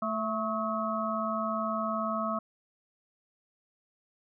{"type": "harmonic tone with a mistuned harmonic", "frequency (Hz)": 220.3, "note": "A3", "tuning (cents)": 2, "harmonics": [1, 3, 5, 6], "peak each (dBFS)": [-34, -34, -34, -34], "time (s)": [0.02, 2.39], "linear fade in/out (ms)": 5, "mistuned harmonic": 6, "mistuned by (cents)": -55, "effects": []}